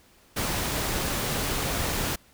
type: noise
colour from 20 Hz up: pink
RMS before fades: -28 dBFS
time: 0.36-2.16 s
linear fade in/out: 10 ms
effects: pink hiss -58 dBFS RMS until 2.33 s